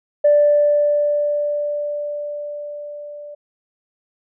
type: tone with level ramp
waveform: sine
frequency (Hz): 587.3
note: D5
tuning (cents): 0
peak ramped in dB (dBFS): -8 to -32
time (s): 0.24-3.35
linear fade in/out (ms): 10
effects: tanh soft clip ceiling -5 dBFS